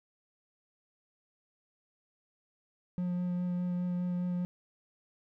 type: tone with vibrato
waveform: triangle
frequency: 178.3 Hz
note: F3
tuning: 36 cents sharp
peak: -28 dBFS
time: 2.98-4.45 s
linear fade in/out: 0 ms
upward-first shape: sine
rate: 4.9 Hz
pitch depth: 10 cents each way
effects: none